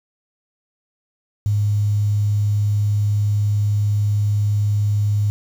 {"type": "tone with quantisation", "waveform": "sine", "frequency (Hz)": 103.6, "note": "G#2", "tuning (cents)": -4, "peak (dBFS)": -15, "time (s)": [1.46, 5.3], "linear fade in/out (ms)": 0, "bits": 7, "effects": []}